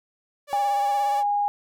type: tone with vibrato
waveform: sawtooth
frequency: 573 Hz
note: D5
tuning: 43 cents flat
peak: -29 dBFS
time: 0.47-1.24 s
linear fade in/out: 50 ms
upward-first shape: sine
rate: 17 Hz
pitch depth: 45 cents each way
type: tone with pitch glide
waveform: sine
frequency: 811 to 819 Hz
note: G#5 to G#5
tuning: -41 to -24 cents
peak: -20 dBFS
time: 0.53-1.48 s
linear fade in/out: 0 ms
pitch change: +17 cents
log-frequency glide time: 0.85-1.12 s
effects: none